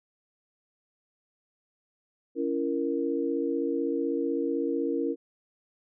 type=chord; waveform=sine; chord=A# diminished; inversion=first; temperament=just; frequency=279.7 / 335.6 / 466.2 Hz; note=C#4 / E4 / A#4; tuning=+16 / +31 / 0 cents; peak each=-30 dBFS; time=2.35-5.16 s; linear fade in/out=50 ms; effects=none